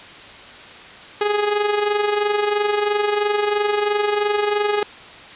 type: tone with amplitude modulation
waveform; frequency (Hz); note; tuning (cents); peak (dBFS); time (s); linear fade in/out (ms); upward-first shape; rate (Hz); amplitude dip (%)
sawtooth; 415.1; G#4; -1; -11; 1.21-4.83; 2; sine; 23; 55
effects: white hiss -39 dBFS RMS until 5.35 s + resampled to 8000 Hz